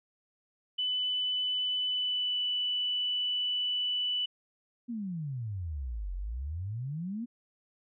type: tone with pitch glide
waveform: sine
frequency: 2997 to 2975 Hz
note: F#7 to F#7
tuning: +22 to +9 cents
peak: -28 dBFS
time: 0.78-4.26 s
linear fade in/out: 10 ms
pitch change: -13 cents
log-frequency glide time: 1.88-2.4 s
type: exponential two-way sweep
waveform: sine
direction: down then up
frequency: 246.9 to 43.65 to 246.9 Hz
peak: -33 dBFS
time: 4.88-7.26 s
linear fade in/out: 20 ms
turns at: 6.14 s
effects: none